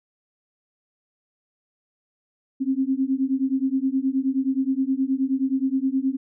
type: beating tone pair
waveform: sine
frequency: 261.6 / 271.1 Hz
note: C4 / C#4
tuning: 0 / -38 cents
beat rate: 9.5 Hz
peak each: -23 dBFS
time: 2.6-6.17 s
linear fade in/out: 20 ms
effects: none